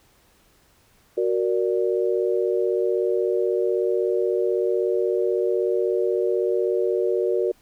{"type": "chord", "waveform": "sine", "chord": "Gb augmented", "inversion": "none", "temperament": "equal", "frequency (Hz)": [370, 466.2, 587.3], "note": ["Gb4", "Bb4", "D5"], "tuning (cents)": [0, 0, 0], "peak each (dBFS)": [-22, -23, -28], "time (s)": [1.17, 7.52], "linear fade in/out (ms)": 10, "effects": ["pink hiss -59 dBFS RMS until 7.61 s"]}